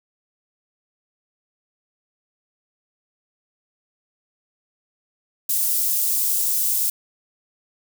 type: high-pass noise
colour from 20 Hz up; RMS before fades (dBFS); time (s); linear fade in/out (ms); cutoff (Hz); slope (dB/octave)
white; -21; 5.49-6.9; 5; 8700; 12
effects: none